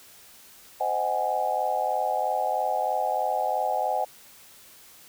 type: chord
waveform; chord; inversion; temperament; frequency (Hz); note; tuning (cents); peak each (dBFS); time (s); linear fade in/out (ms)
sine; Ab dominant seventh; first; just; 519.1 / 623 / 747.5 / 830.6; C5 / Eb5 / Gb5 / Ab5; -14 / +2 / +17 / 0; -32 / -30 / -27 / -28; 0.8-4.05; 10
effects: white hiss -51 dBFS RMS until 5.08 s